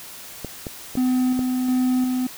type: clicks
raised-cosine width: 2 ms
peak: -16 dBFS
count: 4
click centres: 0.447 / 0.668 / 0.954 / 1.392 s
type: tone with tremolo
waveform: triangle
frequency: 253.9 Hz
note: B3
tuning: 48 cents sharp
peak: -15 dBFS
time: 0.97-2.27 s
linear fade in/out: 5 ms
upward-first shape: square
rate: 1.4 Hz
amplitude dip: 30%
effects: white hiss -39 dBFS RMS until 2.37 s